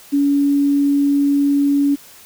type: tone with quantisation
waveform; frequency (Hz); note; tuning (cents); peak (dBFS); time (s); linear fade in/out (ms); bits
sine; 283.2; C#4; +37; -12; 0.12-1.96; 20; 7
effects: white hiss -43 dBFS RMS until 2.25 s